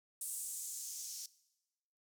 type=noise with band-pass filter sweep; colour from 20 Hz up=violet; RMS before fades=-44 dBFS; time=0.21-1.26 s; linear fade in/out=2 ms; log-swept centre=9000 to 5500 Hz; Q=2.6; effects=noise-tail reverb RT60 1.0 s tail -20 dB re dry